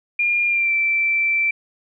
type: tone with pitch glide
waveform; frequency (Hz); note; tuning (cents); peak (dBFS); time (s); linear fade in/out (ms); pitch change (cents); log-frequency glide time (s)
sine; 2410 to 2337; D7 to D7; +44 to -9; -16; 0.19-1.51; 5; -53; 0.47-0.73
effects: none